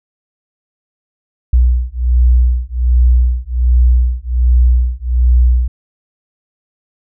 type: beating tone pair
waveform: sine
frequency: 60.6 / 61.9 Hz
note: B1 / B1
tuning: -32 / +5 cents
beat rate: 1.3 Hz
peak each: -11 dBFS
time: 1.53-5.68 s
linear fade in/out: 5 ms
effects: none